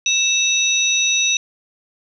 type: tone cluster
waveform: sine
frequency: 2642 / 3780 / 5930 Hz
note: E7 / A#7 / F#8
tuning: +3 / +23 / +3 cents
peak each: -19 dBFS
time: 0.06-1.37 s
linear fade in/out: 2 ms
effects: none